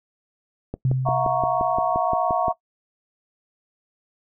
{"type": "click train", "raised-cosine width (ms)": 2, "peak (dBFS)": -15, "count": 11, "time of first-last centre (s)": [0.74, 2.482], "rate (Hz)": 5.74}
{"type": "tone with exponential decay", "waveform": "sine", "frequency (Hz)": 130, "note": "C3", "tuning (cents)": -11, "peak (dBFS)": -16, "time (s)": [0.85, 2], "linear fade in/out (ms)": 2, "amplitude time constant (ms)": 250}
{"type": "chord", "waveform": "sine", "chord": "F# dominant seventh", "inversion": "third", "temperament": "equal with one note detuned", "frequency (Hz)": [659.3, 721, 932.3, 1108.7], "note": ["E5", "F#5", "A#5", "C#6"], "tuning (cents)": [0, -45, 0, 0], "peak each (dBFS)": [-24, -23, -27, -26], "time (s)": [1.05, 2.53], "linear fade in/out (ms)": 20}
{"effects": ["noise-tail reverb RT60 0.1 s tail -21 dB re dry"]}